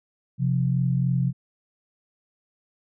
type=tone pair together; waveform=sine; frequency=131.1 / 174.61 Hz; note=C3 / F3; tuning=+4 / 0 cents; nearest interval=perfect fourth; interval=496 cents; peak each=-21 / -25 dBFS; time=0.38-1.33 s; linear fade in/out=50 ms; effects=none